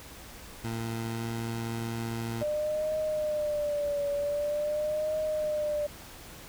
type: tone with pitch glide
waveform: 20% pulse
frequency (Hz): 114.2 to 115.06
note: A#2 to A#2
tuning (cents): -35 to -22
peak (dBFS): -27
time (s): 0.64-2.43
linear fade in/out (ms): 5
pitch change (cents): +13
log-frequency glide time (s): 1.13-1.2
type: tone with vibrato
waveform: sine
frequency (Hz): 596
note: D5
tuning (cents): +25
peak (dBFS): -27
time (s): 2.41-5.87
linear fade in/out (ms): 10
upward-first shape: triangle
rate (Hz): 0.45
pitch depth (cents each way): 75
effects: added 60 Hz sine -57 dBFS peak until 6.48 s + pink hiss -47 dBFS RMS until 6.48 s